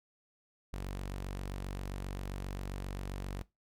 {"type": "tone", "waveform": "sawtooth", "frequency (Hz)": 47.53, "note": "F#1", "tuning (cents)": 47, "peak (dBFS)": -33, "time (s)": [0.73, 3.42], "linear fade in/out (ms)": 0, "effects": ["noise-tail reverb RT60 0.2 s tail -20 dB re dry", "MP3 96 kbps"]}